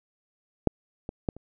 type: clicks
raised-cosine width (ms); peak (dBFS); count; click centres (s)
2; -6 / -20 / -13 / -30; 4; 0.673 / 1.091 / 1.288 / 1.366
effects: none